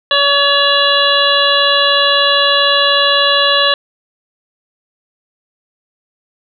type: harmonic tone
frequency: 567 Hz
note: C#5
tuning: 39 cents sharp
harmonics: 1 / 2 / 3 / 5 / 6 / 7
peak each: -16 / -16 / -16 / -16 / -16 / -16 dBFS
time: 0.11-3.74 s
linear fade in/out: 2 ms
effects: none